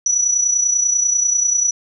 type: tone with amplitude modulation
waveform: sine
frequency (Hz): 5900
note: F#8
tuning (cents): -6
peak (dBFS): -11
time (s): 0.06-1.71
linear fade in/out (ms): 2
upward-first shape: sine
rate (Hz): 30.2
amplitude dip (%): 60
effects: none